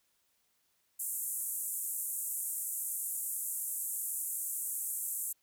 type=band-pass noise; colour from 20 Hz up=white; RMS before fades=-37 dBFS; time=0.99-5.33 s; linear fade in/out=10 ms; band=7600 to 14000 Hz; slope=48 dB/octave; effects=white hiss -75 dBFS RMS until 5.42 s